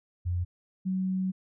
sine tone pair in turn, 88.5 / 187.52 Hz, F2 / F#3, +23 / +23 cents, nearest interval octave + minor second, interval 1300 cents, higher second, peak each -26 dBFS, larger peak neither, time 0.25-0.45 / 0.85-1.32 s, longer second, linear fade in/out 20 ms, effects none

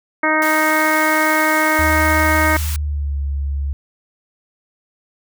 harmonic tone, 311.1 Hz, D#4, in tune, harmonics 1 / 2 / 3 / 4 / 5 / 6 / 7, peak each -21 / -21 / -21 / -21 / -21 / -21 / -21 dBFS, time 0.23-2.57 s, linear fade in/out 5 ms
white high-pass noise, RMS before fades -28 dBFS, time 0.42-2.76 s, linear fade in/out 0 ms, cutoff 860 Hz, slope 48 dB/octave
sine tone with pitch glide, 77.78 to 70.1 Hz, D#2 to C#2, 0 to +20 cents, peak -18 dBFS, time 1.79-3.73 s, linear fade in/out 0 ms, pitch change -180 cents, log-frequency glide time 2.5-3.18 s
effects none

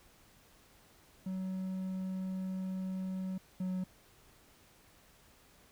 triangle tone pair in turn, 187.7 / 185.01 Hz, F#3 / F#3, +25 / 0 cents, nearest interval unison, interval 25 cents, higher first, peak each -33 / -31 dBFS, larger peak second, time 1.26-3.38 / 3.6-3.84 s, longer first, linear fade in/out 5 ms, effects pink hiss -63 dBFS RMS until 5.71 s

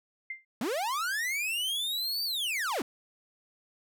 sine tone with exponential decay, 2093 Hz, C7, in tune, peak -31 dBFS, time 0.3-0.45 s, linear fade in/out 5 ms, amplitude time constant 32 ms
45% pulse linear two-way sweep, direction up then down, 195.7 to 4668 to 205.6 Hz, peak -29 dBFS, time 0.61-2.82 s, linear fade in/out 2 ms, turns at 2.24 s
effects none

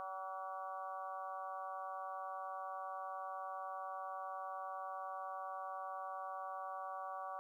harmonic tone with a mistuned harmonic, 190 Hz, F#3, 46 cents sharp, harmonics 3 / 4 / 5 / 6 / 7 / 8, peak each -51 / -46 / -53 / -46 / -57 / -58 dBFS, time 0-7.39 s, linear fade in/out 0 ms, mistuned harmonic 8, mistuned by -63 cents, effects 13-bit

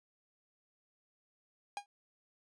45% pulse tone with exponential decay, 813 Hz, G#5, 37 cents flat, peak -34 dBFS, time 1.77-1.86 s, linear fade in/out 1 ms, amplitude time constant 18 ms, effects resampled to 22050 Hz

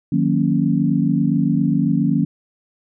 sine chord, D# minor seventh, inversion none, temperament equal with one note detuned, 155.56 / 182.98 / 233.1 / 277.2 Hz, D#3 / F#3 / A#3 / C#4, 0 / -19 / 0 / 0 cents, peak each -20 dBFS, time 0.12-2.25 s, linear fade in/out 5 ms, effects none

